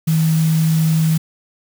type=tone in noise; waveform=sine; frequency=159.7 Hz; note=D#3; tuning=45 cents sharp; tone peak=-12 dBFS; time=0.07-1.18 s; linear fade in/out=10 ms; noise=white; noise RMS=-30 dBFS; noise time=0.07-1.18 s; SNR=+15 dB; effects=none